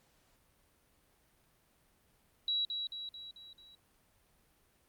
sine tone with echo, 3900 Hz, B7, 23 cents flat, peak -30 dBFS, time 2.48-2.65 s, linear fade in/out 2 ms, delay 220 ms, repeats 5, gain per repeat -5 dB, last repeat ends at 3.75 s, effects pink hiss -70 dBFS RMS until 4.88 s + Opus 48 kbps

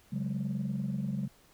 sine chord, C# suspended fourth, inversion none, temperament equal with one note detuned, 138.59 / 187.15 / 207.7 Hz, C#3 / F#3 / G#3, 0 / +20 / 0 cents, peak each -34 dBFS, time 0.12-1.28 s, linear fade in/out 10 ms, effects tanh soft clip ceiling -25 dBFS + pink hiss -62 dBFS RMS until 1.53 s

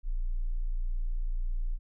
sine tone, 29.14 Hz, A#0, in tune, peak -27 dBFS, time 0.03-1.79 s, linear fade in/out 50 ms, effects none

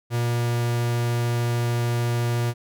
45% pulse tone, 119.1 Hz, A#2, 38 cents sharp, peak -21 dBFS, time 0.1-2.54 s, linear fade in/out 50 ms, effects none

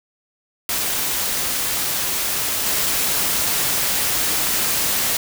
white noise with level steps, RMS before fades -22 / -20 dBFS, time 0.69-5.17 s, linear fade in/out 2 ms, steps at 2.66 s, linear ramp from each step 2 ms, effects none

